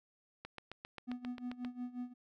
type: click train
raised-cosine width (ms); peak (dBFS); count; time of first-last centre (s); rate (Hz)
0.3; -29; 10; 0.45-1.648; 7.51
type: tone with tremolo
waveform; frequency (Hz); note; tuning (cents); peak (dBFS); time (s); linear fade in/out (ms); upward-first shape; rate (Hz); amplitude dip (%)
triangle; 246.8; B3; -1; -35; 1.07-2.14; 20; sine; 5.6; 85
effects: none